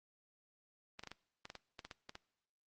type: clicks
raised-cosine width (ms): 0.2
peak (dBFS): -29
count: 12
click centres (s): 0.994 / 1.036 / 1.073 / 1.116 / 1.454 / 1.501 / 1.553 / 1.792 / 1.85 / 1.912 / 2.094 / 2.154
effects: noise-tail reverb RT60 0.8 s tail -22 dB re dry + Opus 24 kbps